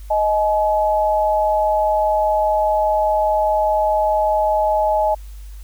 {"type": "tone pair together", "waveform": "sine", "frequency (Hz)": [625.1, 850], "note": ["D#5", "G#5"], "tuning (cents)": [8, 40], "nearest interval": "perfect fourth", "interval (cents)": 532, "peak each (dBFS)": -17, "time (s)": [0.1, 5.15], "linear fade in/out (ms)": 10, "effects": ["added 50 Hz sine -32 dBFS peak until 5.63 s", "white hiss -51 dBFS RMS until 5.63 s"]}